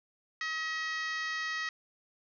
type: harmonic tone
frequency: 637 Hz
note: D#5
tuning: 41 cents sharp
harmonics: 2 / 3 / 4 / 5 / 6 / 7 / 8 / 9 / 10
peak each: -40 / -34 / -45 / -47 / -47 / -47 / -47 / -54 / -53 dBFS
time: 0.41-1.69 s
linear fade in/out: 2 ms
effects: none